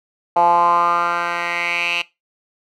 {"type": "tone with band-pass filter sweep", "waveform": "10% pulse", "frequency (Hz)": 172.5, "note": "F3", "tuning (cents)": -21, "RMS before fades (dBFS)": -18, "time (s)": [0.36, 2.02], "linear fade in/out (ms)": 5, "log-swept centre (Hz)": [810, 2800], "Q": 4.9, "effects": ["noise-tail reverb RT60 0.2 s tail -18 dB re dry"]}